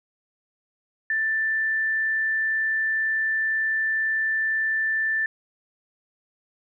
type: tone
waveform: sine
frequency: 1769 Hz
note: A6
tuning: 9 cents sharp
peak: -21 dBFS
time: 1.1-5.26 s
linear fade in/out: 2 ms
effects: none